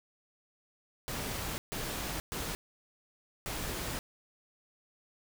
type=noise bursts at uneven times; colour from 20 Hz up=pink; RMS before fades=-37 dBFS; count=4; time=1.08-1.58 / 1.72-2.2 / 2.32-2.55 / 3.46-3.99 s; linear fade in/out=0 ms; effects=none